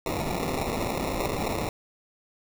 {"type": "noise with sample-and-hold", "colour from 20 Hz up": "violet", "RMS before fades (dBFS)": -29, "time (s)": [0.06, 1.69], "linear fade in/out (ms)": 2, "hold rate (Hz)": 1575, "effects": []}